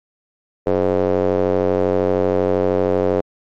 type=tone with band-pass filter; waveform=square; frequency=46.4 Hz; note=F#1; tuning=6 cents sharp; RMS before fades=-17 dBFS; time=0.66-3.21 s; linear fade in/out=10 ms; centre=480 Hz; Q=3.1; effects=MP3 48 kbps